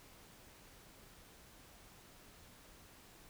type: silence
effects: pink hiss -60 dBFS RMS until 3.29 s